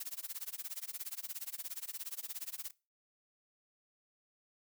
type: noise with tremolo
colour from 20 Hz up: blue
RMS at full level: -40 dBFS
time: 0-2.71 s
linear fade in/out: 5 ms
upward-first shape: sine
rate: 17 Hz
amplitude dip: 100%
effects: noise-tail reverb RT60 0.3 s tail -21 dB re dry